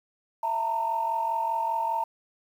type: tone cluster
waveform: sine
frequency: 664 / 904 / 949 Hz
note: E5 / A5 / A#5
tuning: +12 / +47 / +31 cents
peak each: -34 / -25 / -33 dBFS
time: 0.43-2.04 s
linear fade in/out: 5 ms
effects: tanh soft clip ceiling -17 dBFS + 9-bit